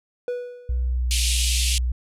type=tone with exponential decay; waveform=triangle; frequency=490.1 Hz; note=B4; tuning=13 cents flat; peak=-20 dBFS; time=0.28-0.97 s; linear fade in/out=1 ms; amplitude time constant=150 ms
type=tone with vibrato; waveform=sine; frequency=61.3 Hz; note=B1; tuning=12 cents flat; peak=-20 dBFS; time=0.69-1.92 s; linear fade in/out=5 ms; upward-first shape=sine; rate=1.3 Hz; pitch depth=24 cents each way
type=band-pass noise; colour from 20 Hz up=pink; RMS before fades=-25 dBFS; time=1.11-1.78 s; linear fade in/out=0 ms; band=2500 to 11000 Hz; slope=48 dB/octave
effects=none